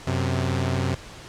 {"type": "tone pair together", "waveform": "sawtooth", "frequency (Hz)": [92.5, 130.14], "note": ["F#2", "C3"], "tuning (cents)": [0, -9], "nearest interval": "tritone", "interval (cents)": 591, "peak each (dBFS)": -21, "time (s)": [0.07, 0.95], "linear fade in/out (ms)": 5, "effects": ["pink hiss -42 dBFS RMS until 1.28 s", "low-pass 7000 Hz 12 dB/octave"]}